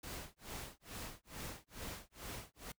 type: noise with tremolo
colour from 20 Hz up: pink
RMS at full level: -45 dBFS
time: 0.03-2.72 s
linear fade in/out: 5 ms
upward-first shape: sine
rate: 2.3 Hz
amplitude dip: 100%
effects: noise-tail reverb RT60 0.1 s tail -23 dB re dry

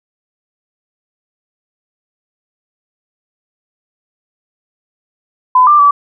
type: tone with pitch steps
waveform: sine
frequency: 1010 / 1186 / 1152 Hz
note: B5 / D6 / D6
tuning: +39 / +17 / -34 cents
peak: -4 dBFS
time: 5.55-5.91 s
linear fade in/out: 5 ms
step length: 120 ms
effects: none

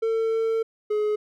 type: tone pair in turn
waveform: triangle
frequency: 449.5 / 422.5 Hz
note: A4 / G#4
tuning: +37 / +30 cents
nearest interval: minor second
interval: 107 cents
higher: first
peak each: -19 / -19 dBFS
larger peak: neither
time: 0.02-0.63 / 0.9-1.16 s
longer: first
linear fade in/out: 10 ms
effects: none

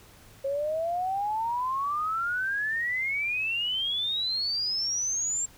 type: exponential sweep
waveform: sine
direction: up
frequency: 539 to 7500 Hz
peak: -26 dBFS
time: 0.44-5.46 s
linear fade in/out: 10 ms
effects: added 105 Hz sine -58 dBFS peak until 5.57 s + pink hiss -54 dBFS RMS until 5.57 s

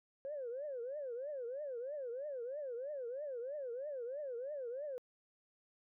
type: tone with vibrato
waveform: sine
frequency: 530 Hz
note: C5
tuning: 22 cents sharp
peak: -39 dBFS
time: 0.25-4.98 s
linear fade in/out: 0 ms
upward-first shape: triangle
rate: 3.1 Hz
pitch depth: 260 cents each way
effects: tanh soft clip ceiling -35 dBFS

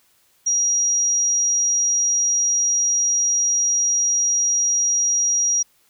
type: tone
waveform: sine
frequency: 5730 Hz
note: F8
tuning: 44 cents sharp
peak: -16 dBFS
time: 0.46-5.63 s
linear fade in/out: 10 ms
effects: white hiss -60 dBFS RMS until 5.89 s

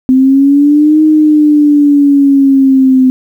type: linear two-way sweep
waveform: sine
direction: up then down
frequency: 256.7 to 311.1 to 256.7 Hz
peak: -3 dBFS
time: 0.09-3.1 s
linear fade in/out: 0 ms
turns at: 1.02 s
effects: 7-bit

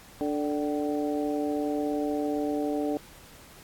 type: harmonic tone with a mistuned harmonic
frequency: 146.83 Hz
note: D3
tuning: in tune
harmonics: 2 / 3 / 4 / 5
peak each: -28 / -32 / -34 / -36 dBFS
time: 0.21-2.97 s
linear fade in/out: 0 ms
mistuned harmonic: 5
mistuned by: +67 cents
effects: pink hiss -51 dBFS RMS until 3.63 s + AAC 64 kbps

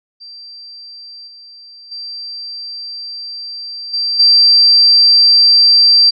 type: tone with level steps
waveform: sine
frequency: 4700 Hz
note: D8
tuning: 1 cent sharp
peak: -31 / -35 / -24 / -14 / -5 dBFS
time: 0.2-6.11 s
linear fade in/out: 20 ms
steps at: 1.27 / 1.91 / 3.93 / 4.19 s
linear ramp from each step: 10 ms
effects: none

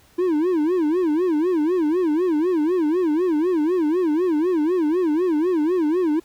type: tone with vibrato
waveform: triangle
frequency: 332.2 Hz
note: E4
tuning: 13 cents sharp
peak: -15 dBFS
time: 0.18-6.2 s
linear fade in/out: 10 ms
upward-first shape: sine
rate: 4 Hz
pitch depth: 200 cents each way
effects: pink hiss -55 dBFS RMS until 6.24 s

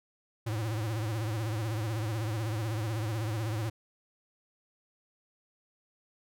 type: tone with vibrato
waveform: square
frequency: 110 Hz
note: A2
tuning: in tune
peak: -31 dBFS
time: 0.46-3.7 s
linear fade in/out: 10 ms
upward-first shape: triangle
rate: 16 Hz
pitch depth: 140 cents each way
effects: none

